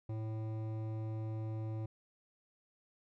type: tone with hard clipping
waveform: triangle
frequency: 110 Hz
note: A2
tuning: in tune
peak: -39 dBFS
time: 0.09-1.86 s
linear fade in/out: 5 ms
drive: 17 dB
effects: none